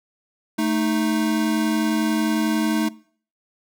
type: tone pair together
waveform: square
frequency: 220 / 311.1 Hz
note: A3 / D#4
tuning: 0 / 0 cents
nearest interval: tritone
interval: 600 cents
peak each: -23 dBFS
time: 0.58-2.89 s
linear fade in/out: 10 ms
effects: noise-tail reverb RT60 0.5 s tail -21 dB re dry